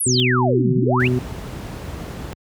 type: exponential two-way sweep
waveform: sine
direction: down then up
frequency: 11840 to 130 to 3006 Hz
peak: -18 dBFS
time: 0-1.08 s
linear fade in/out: 10 ms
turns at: 0.74 s
type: harmonic tone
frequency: 125.3 Hz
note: B2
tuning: 25 cents sharp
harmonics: 1 / 2 / 3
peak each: -18 / -21 / -22 dBFS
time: 0.06-1.19 s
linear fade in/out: 5 ms
type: tone with exponential growth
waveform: sine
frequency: 3131 Hz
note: G7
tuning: 3 cents flat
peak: -15 dBFS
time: 0.13-0.2 s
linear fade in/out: 0 ms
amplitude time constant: 15 ms
type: noise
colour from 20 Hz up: brown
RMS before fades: -26 dBFS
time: 1-2.33 s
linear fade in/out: 0 ms
effects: high-pass 80 Hz 12 dB/octave